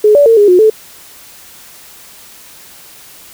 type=tone with pitch steps; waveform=sine; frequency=423.1 / 576 / 455 / 411.5 / 361.2 / 435.6 Hz; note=G#4 / D5 / A#4 / G#4 / F#4 / A4; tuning=+32 / -34 / -42 / -16 / -42 / -17 cents; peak=-3 dBFS; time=0.04-0.7 s; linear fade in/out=5 ms; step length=110 ms; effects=white hiss -37 dBFS RMS until 3.33 s